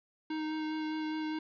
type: tone with vibrato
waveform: square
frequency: 311.1 Hz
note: D#4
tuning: in tune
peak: -34 dBFS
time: 0.3-1.39 s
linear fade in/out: 5 ms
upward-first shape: sine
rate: 4.9 Hz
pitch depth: 11 cents each way
effects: resampled to 11025 Hz + 10-bit